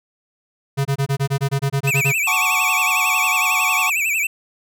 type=tone bursts; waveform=square; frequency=138.2 Hz; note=C#3; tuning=5 cents flat; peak=-17 dBFS; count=13; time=0.77-2.124 s; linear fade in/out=20 ms; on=82 ms; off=24 ms
type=tone with vibrato; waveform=square; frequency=2474 Hz; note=D#7; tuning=10 cents flat; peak=-18 dBFS; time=1.87-4.27 s; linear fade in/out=5 ms; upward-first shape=sine; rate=11 Hz; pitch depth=150 cents each way
type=chord; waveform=square; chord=D major seventh; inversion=first; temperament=equal; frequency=740 / 880 / 1108.7 / 1174.7 Hz; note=F#5 / A5 / C#6 / D6; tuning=0 / 0 / 0 / 0 cents; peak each=-28 / -27 / -23 / -29 dBFS; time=2.27-3.9 s; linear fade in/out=5 ms
effects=none

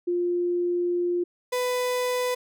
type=tone pair in turn; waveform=sine / 35% pulse; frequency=351.4 / 498.1 Hz; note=F4 / B4; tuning=+11 / +15 cents; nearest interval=tritone; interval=604 cents; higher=second; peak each=-22 dBFS; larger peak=neither; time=0.07-1.24 / 1.52-2.35 s; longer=first; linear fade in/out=10 ms; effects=none

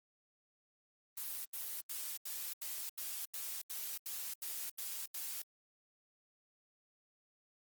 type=noise bursts; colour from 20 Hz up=blue; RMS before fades=-42 dBFS; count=12; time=1.17-5.421 s; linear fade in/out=5 ms; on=280 ms; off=81 ms; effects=Opus 24 kbps

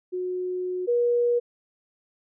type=tone pair in turn; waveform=sine; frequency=364.5 / 479.9 Hz; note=F#4 / B4; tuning=-26 / -50 cents; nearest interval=perfect fourth; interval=476 cents; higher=second; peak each=-26 / -19 dBFS; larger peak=second; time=0.12-0.87 / 0.87-1.4 s; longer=first; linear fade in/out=20 ms; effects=none

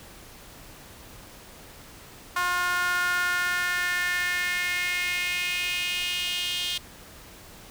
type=tone with high-pass filter sweep; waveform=sawtooth; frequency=356.8 Hz; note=F4; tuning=37 cents sharp; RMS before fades=-27 dBFS; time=2.36-6.78 s; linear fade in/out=5 ms; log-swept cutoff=1200 to 3200 Hz; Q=4.4; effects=pink hiss -47 dBFS RMS until 7.7 s

